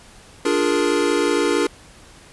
square chord, Bb dominant seventh, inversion first, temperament equal, 293.7 / 349.2 / 415.3 / 466.2 Hz, D4 / F4 / Ab4 / Bb4, 0 / 0 / 0 / 0 cents, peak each -23 dBFS, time 0.45-1.67 s, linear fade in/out 5 ms, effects pink hiss -46 dBFS RMS until 2.32 s + resampled to 24000 Hz

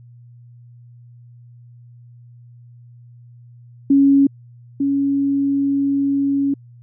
sine tone pair in turn, 277.2 / 278.6 Hz, C#4 / C#4, 0 / +9 cents, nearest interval unison, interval 9 cents, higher second, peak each -9 / -15 dBFS, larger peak first, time 3.9-4.27 / 4.8-6.54 s, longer second, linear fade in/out 5 ms, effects added 120 Hz sine -41 dBFS peak until 6.82 s

